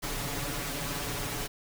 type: noise with comb filter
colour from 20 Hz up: pink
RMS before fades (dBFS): -34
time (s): 0.02-1.48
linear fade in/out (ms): 20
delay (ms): 7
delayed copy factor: +0.8
effects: none